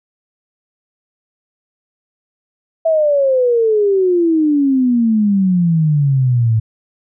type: exponential sweep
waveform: sine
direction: down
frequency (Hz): 659.3 to 108.6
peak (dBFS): -10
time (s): 2.85-6.6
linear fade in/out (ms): 10
effects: none